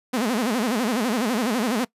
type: tone with vibrato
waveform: sawtooth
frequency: 232.3 Hz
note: A#3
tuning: 6 cents flat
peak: -17 dBFS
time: 0.13-1.85 s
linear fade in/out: 10 ms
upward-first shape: sine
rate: 12 Hz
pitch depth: 210 cents each way
effects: noise-tail reverb RT60 0.1 s tail -22 dB re dry + resampled to 32000 Hz